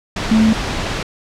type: tone in noise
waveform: sine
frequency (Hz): 220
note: A3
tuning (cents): 0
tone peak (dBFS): -9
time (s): 0.31-0.53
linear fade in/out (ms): 5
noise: pink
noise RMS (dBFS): -21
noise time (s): 0.16-1.03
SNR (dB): +9
effects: low-pass 5000 Hz 12 dB/octave